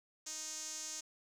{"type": "tone with band-pass filter", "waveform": "sawtooth", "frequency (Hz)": 311.1, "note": "D#4", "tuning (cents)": 0, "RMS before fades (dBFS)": -44, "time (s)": [0.26, 1.01], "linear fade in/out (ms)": 10, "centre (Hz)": 6500, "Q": 4.7, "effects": ["11-bit"]}